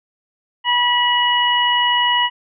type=harmonic tone; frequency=972 Hz; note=B5; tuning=28 cents flat; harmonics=1 / 2 / 3; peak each=-17 / -20 / -17 dBFS; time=0.64-2.3 s; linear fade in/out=50 ms; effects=none